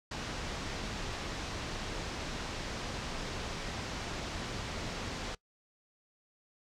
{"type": "low-pass noise", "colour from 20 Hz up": "pink", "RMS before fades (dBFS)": -39, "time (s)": [0.11, 5.35], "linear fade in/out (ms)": 5, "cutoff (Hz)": 6400, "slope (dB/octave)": 24, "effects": ["noise-tail reverb RT60 0.1 s tail -23 dB re dry"]}